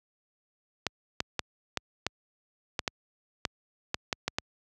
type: clicks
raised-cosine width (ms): 0.2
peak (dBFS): -10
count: 12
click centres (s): 0.867 / 1.204 / 1.393 / 1.773 / 2.066 / 2.792 / 2.878 / 3.452 / 3.944 / 4.128 / 4.28 / 4.385
effects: high-pass 60 Hz 12 dB/octave